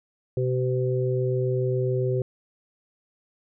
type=harmonic tone; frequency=127.2 Hz; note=C3; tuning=48 cents flat; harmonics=1 / 3 / 4; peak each=-24 / -26 / -30 dBFS; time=0.37-2.22 s; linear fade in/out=2 ms; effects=none